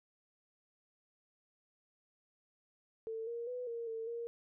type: tone with pitch steps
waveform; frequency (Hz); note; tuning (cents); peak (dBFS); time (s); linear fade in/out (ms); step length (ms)
sine; 447.5 / 469.1 / 496.4 / 465.8 / 450.1 / 468; A4 / A#4 / B4 / A#4 / A4 / A#4; +29 / +11 / +9 / -1 / +39 / +7; -38; 3.07-4.27; 0; 200
effects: none